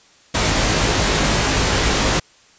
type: noise with comb filter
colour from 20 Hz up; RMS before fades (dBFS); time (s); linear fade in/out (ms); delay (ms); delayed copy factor
pink; -17; 0.34-2.2; 10; 19; +0.65
effects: white hiss -51 dBFS RMS until 2.58 s + resampled to 16000 Hz